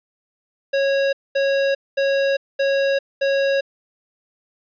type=tone bursts; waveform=square; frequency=550 Hz; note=C#5; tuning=14 cents flat; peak=-17 dBFS; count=5; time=0.73-3.61 s; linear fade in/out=10 ms; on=400 ms; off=220 ms; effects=resampled to 11025 Hz + 9-bit